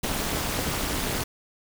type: noise with amplitude modulation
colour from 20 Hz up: pink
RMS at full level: -24 dBFS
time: 0.03-1.24 s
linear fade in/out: 10 ms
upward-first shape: sine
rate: 229 Hz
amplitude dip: 95%
effects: none